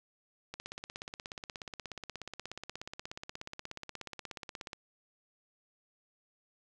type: click train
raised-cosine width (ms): 0.2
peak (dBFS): -24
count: 71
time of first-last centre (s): 0.54-4.732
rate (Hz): 16.7
effects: none